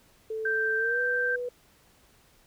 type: tone with pitch glide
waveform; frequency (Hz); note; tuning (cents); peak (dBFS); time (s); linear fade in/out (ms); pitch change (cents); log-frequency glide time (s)
sine; 440 to 491; A4 to B4; 0 to -10; -30; 0.3-1.49; 5; +190; 0.77-1
type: tone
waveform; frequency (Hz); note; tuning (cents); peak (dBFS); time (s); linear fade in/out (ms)
sine; 1567; G6; -1; -25; 0.45-1.36; 5
effects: pink hiss -61 dBFS RMS until 2.46 s